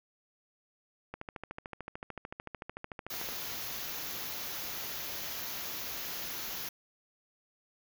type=click train; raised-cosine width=0.5 ms; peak=-25 dBFS; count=30; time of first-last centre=1.14-3.288 s; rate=13.5 Hz
type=band-stop noise; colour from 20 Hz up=white; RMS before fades=-39 dBFS; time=3.1-6.69 s; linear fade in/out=5 ms; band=6900 to 11000 Hz; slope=96 dB/octave
effects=none